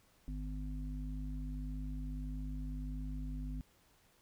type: harmonic tone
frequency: 50.8 Hz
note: G#1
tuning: 38 cents flat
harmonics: 1 / 3 / 5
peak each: -39 / -47 / -46 dBFS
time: 0.28-3.61 s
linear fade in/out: 0 ms
effects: pink hiss -69 dBFS RMS until 4.21 s

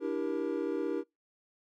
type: chord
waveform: triangle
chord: E half-diminished seventh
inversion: third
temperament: equal with one note detuned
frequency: 293.7 / 329.6 / 392 / 472.4 Hz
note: D4 / E4 / G4 / Bb4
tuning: 0 / 0 / 0 / +23 cents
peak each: -34 dBFS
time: 0-1.04 s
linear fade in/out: 50 ms
effects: noise-tail reverb RT60 0.2 s tail -26 dB re dry

